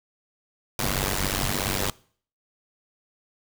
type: noise with amplitude modulation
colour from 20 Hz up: pink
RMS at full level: -22 dBFS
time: 0.79-1.9 s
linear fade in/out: 2 ms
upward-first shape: sine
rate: 96.9 Hz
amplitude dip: 100%
effects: noise-tail reverb RT60 0.5 s tail -23 dB re dry